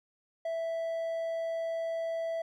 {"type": "tone", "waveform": "triangle", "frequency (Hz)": 659.3, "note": "E5", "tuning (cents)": 0, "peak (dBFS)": -29, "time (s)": [0.45, 2.42], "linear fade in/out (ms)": 5, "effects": []}